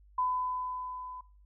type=tone with level ramp; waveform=sine; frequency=1006 Hz; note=B5; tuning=32 cents sharp; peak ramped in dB=-26 to -41 dBFS; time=0.18-1.21 s; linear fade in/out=5 ms; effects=noise-tail reverb RT60 0.4 s tail -20 dB re dry + added 50 Hz sine -56 dBFS peak until 1.45 s